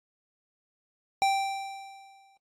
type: tone with exponential decay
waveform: square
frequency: 783 Hz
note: G5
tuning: 2 cents flat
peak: -21 dBFS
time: 1.22-2.37 s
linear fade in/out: 0 ms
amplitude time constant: 250 ms
effects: low-pass 8000 Hz 12 dB/octave + AAC 48 kbps